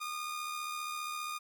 sawtooth tone with amplitude modulation, 1221 Hz, D#6, 33 cents flat, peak -31 dBFS, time 0-1.39 s, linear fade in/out 20 ms, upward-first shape sine, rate 75 Hz, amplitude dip 45%, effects none

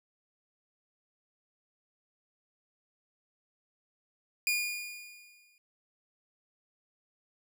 sawtooth tone with exponential decay, 2433 Hz, D#7, 39 cents flat, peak -22 dBFS, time 4.47-5.58 s, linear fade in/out 1 ms, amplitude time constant 240 ms, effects none

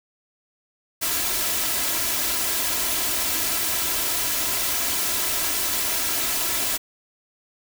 white noise with comb filter, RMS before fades -24 dBFS, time 1.01-6.78 s, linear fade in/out 20 ms, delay 3 ms, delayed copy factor +0.55, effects none

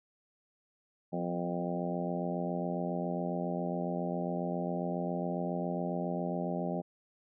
harmonic tone with a mistuned harmonic, 87.31 Hz, F2, in tune, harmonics 2 / 3 / 4 / 5 / 6 / 7 / 8 / 9, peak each -35 / -40 / -41 / -43 / -43 / -39 / -45 / -42 dBFS, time 1.12-6.82 s, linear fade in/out 20 ms, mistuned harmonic 3, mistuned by -47 cents, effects none

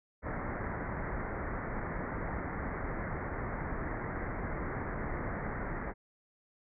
pink low-pass noise, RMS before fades -37 dBFS, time 0.22-5.94 s, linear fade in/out 50 ms, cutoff 2100 Hz, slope 96 dB/octave, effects none

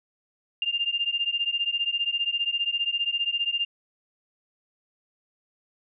sine beating tone pair, 2794 / 2809 Hz, F7 / F7, 0 / +9 cents, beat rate 15 Hz, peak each -27 dBFS, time 0.62-3.65 s, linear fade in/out 2 ms, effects none

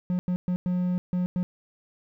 triangle tone bursts at uneven times, 180 Hz, F#3, 47 cents flat, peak -21 dBFS, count 6, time 0.1-0.19 / 0.28-0.36 / 0.48-0.56 / 0.66-0.98 / 1.13-1.26 / 1.36-1.43 s, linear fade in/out 0 ms, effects none

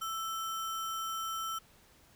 sine tone with sample-and-hold, 1324 Hz, E6, 7 cents sharp, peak -34 dBFS, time 0.01-1.59 s, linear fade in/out 10 ms, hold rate 4410 Hz, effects pink hiss -62 dBFS RMS until 2.15 s

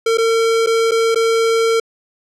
square tone with dropouts, 454.3 Hz, A#4, 45 cents flat, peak -13 dBFS, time 0.06-1.8 s, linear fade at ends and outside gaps 5 ms, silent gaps 0.174-0.182 / 0.663-0.67 / 0.911-0.917 / 1.147-1.157 s, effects low-pass 8000 Hz 12 dB/octave

